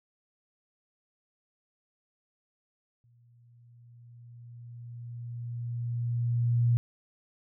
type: tone with exponential growth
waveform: sine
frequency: 119 Hz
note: A#2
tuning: 36 cents sharp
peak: -20 dBFS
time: 3.04-6.77 s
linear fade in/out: 0 ms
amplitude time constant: 810 ms
effects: none